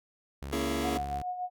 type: tone with pitch glide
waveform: sawtooth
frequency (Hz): 69.3 to 70.11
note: C#2 to C#2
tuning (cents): 0 to +20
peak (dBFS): -33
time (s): 0.42-1.22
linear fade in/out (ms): 0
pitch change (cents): +20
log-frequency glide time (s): 0.55-0.85
type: chord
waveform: sawtooth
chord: A# half-diminished seventh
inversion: none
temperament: just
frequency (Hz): 233.1 / 279.7 / 335.6 / 419.5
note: A#3 / C#4 / E4 / G#4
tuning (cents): 0 / +16 / +31 / +17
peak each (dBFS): -31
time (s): 0.52-0.98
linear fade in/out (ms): 10
type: tone with tremolo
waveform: sine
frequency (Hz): 726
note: F#5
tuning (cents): -33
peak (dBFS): -30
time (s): 0.82-1.5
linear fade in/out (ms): 50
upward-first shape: sine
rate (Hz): 6.9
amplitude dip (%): 55
effects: none